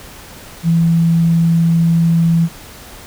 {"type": "tone", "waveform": "sine", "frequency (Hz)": 166.5, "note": "E3", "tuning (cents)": 18, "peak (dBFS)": -9, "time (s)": [0.63, 2.49], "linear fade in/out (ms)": 50, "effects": ["pink hiss -36 dBFS RMS until 3.06 s"]}